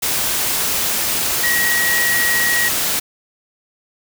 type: tone in noise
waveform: sine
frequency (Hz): 1906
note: A#6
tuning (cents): +38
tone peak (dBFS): -16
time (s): 1.43-2.69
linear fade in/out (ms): 10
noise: white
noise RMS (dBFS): -19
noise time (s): 0.02-3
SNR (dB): 0
effects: none